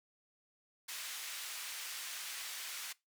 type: band-pass noise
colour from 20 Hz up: pink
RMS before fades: -44 dBFS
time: 0.88-2.93 s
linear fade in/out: 10 ms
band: 1900 to 16000 Hz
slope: 12 dB/octave
effects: noise-tail reverb RT60 0.2 s tail -21 dB re dry

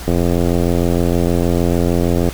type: click train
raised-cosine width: 2 ms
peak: -3 dBFS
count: 192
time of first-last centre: 0.08-2.288 s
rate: 86.5 Hz
effects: added 60 Hz sine -29 dBFS peak until 2.33 s + pink hiss -32 dBFS RMS until 2.33 s

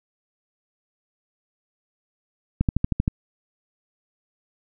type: click train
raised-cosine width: 5 ms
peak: -7 dBFS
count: 7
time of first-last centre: 2.61-3.079 s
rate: 12.8 Hz
effects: none

